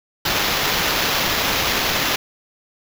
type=noise with sample-and-hold; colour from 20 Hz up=white; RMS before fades=-20 dBFS; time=0.25-2.16 s; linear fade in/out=5 ms; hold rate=8820 Hz; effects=none